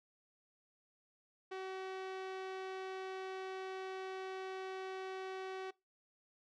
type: tone with low-pass filter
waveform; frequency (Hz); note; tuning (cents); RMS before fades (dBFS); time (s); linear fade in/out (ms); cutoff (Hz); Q
sawtooth; 378.7; F#4; +40; -44; 1.51-5.71; 10; 3500; 0.71
effects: noise-tail reverb RT60 0.2 s tail -21 dB re dry